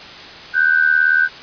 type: tone pair together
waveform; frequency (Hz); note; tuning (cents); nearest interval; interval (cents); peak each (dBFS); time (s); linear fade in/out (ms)
sine; 1490 / 1568; F#6 / G6; +12 / 0; minor second; 88; -14; 0.53-1.29; 50
effects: white hiss -35 dBFS RMS until 1.42 s + resampled to 11025 Hz